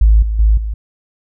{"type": "tone with level steps", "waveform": "sine", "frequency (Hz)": 53.7, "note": "A1", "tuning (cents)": -41, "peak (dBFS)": [-4, -14, -6, -17], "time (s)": [0.01, 0.74], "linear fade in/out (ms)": 5, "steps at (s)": [0.22, 0.39, 0.57], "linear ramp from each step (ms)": 5, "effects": ["tanh soft clip ceiling 0 dBFS"]}